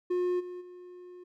triangle tone with level steps, 358.8 Hz, F4, 47 cents sharp, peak -24 / -36 / -43 dBFS, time 0.1-1.24 s, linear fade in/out 10 ms, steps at 0.39 / 0.6 s, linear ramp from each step 20 ms, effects none

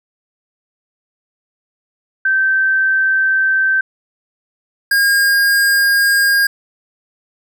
sine / square tone pair in turn, 1552 / 1619.8 Hz, G6 / G#6, -18 / -44 cents, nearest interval minor second, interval 74 cents, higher second, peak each -11 dBFS, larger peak neither, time 2.25-3.81 / 4.91-6.47 s, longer neither, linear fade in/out 5 ms, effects none

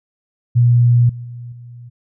sine tone with level steps, 120.4 Hz, B2, 44 cents flat, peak -8 / -26 / -28 / -33 dBFS, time 0.55-1.9 s, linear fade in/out 20 ms, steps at 1.09 / 1.24 / 1.52 s, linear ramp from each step 5 ms, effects none

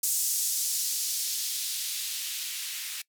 violet noise with band-pass filter sweep, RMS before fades -31 dBFS, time 0.03-3.02 s, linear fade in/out 5 ms, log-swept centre 7100 to 2300 Hz, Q 1.2, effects noise-tail reverb RT60 0.1 s tail -22 dB re dry

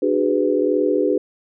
sine chord, G# half-diminished seventh, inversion second, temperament just, 299 / 373.8 / 415.3 / 498.4 Hz, D4 / F#4 / G#4 / B4, +31 / +18 / 0 / +16 cents, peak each -21 dBFS, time 0.02-1.18 s, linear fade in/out 5 ms, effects none

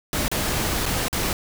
pink noise with dropouts, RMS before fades -24 dBFS, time 0.13-1.33 s, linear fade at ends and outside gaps 1 ms, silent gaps 0.281-0.315 / 0.857-0.862 / 1.083-1.128 s, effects none

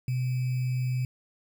sine tone with sample-and-hold, 126.9 Hz, B2, 47 cents sharp, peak -25 dBFS, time 0.08-1.05 s, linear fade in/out 2 ms, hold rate 2450 Hz, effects none

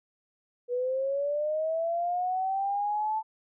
sine linear sweep, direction up, 483 to 882 Hz, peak -26 dBFS, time 0.68-3.23 s, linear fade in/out 50 ms, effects none

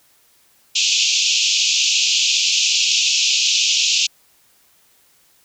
pink band-pass noise, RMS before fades -17 dBFS, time 0.75-4.07 s, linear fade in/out 10 ms, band 2500 to 7100 Hz, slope 96 dB/octave, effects white hiss -56 dBFS RMS until 5.44 s

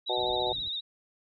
sine tone with vibrato, 3779 Hz, A#7, 23 cents sharp, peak -31 dBFS, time 0.06-0.81 s, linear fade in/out 20 ms, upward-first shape sine, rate 15 Hz, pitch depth 66 cents each way
harmonic tone, 123.7 Hz, B2, 3 cents sharp, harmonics 3 / 4 / 5 / 6 / 7, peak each -34 / -34 / -34 / -34 / -34 dBFS, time 0.09-0.53 s, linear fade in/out 10 ms
white low-pass noise, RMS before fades -48 dBFS, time 0.17-0.69 s, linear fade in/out 10 ms, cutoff 160 Hz, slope 12 dB/octave
effects none

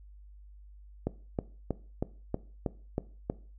click train, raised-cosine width 2 ms, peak -16 dBFS, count 8, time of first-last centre 1.07-3.299 s, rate 3.14 Hz, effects noise-tail reverb RT60 0.4 s tail -18 dB re dry + added 50 Hz sine -49 dBFS peak until 3.58 s

